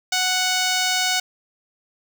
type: tone with notch filter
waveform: 5% pulse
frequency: 740 Hz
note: F#5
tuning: in tune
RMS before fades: -21 dBFS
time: 0.12-1.2 s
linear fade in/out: 5 ms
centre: 10000 Hz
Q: 1.2
effects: none